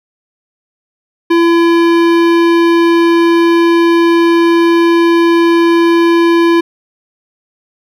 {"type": "tone with hard clipping", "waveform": "sine", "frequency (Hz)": 337.6, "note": "E4", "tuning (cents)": 41, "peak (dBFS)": -8, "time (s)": [1.3, 6.61], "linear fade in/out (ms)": 10, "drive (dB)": 17, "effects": []}